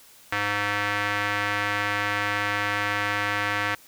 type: tone with band-pass filter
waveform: square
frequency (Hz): 102.7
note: G#2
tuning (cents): -19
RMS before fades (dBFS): -26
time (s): 0.32-3.75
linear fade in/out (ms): 5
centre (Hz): 1800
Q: 1.9
effects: white hiss -52 dBFS RMS until 3.87 s